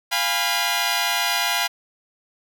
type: chord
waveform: 10% pulse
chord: F diminished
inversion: none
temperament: equal with one note detuned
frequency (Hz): 698.5 / 814.5 / 987.8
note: F5 / Ab5 / Cb6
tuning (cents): 0 / -34 / 0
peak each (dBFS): -16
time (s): 0.11-1.68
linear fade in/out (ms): 20
effects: none